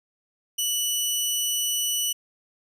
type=tone; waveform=15% pulse; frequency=2960 Hz; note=F#7; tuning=in tune; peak=-16 dBFS; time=0.58-2.13 s; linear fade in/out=10 ms; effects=none